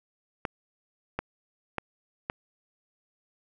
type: clicks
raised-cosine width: 0.5 ms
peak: -14 dBFS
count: 4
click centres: 0.452 / 1.19 / 1.783 / 2.299 s
effects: none